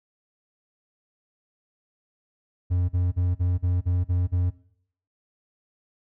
triangle tone bursts, 89.3 Hz, F2, 39 cents sharp, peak -18 dBFS, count 8, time 2.7-4.507 s, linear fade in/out 20 ms, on 190 ms, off 41 ms, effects noise-tail reverb RT60 0.6 s tail -17 dB re dry

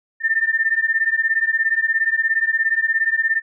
sine beating tone pair, 1790 / 1807 Hz, A6 / A6, +29 / +46 cents, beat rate 17 Hz, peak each -19 dBFS, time 0.2-3.42 s, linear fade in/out 50 ms, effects none

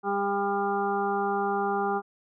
harmonic tone, 200 Hz, G3, 35 cents sharp, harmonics 1 / 2 / 4 / 5 / 6 / 7, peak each -34 / -29 / -28 / -39 / -33 / -36 dBFS, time 0.03-2.02 s, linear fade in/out 50 ms, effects none

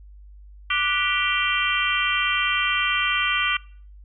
harmonic tone with a mistuned harmonic, 392.2 Hz, G4, 1 cent sharp, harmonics 3 / 4 / 5 / 6 / 7 / 8, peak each -27 / -27 / -27 / -27 / -27 / -27 dBFS, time 0.7-3.57 s, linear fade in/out 5 ms, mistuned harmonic 4, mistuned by -110 cents, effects noise-tail reverb RT60 0.5 s tail -23 dB re dry + added 50 Hz sine -42 dBFS peak until 4.04 s

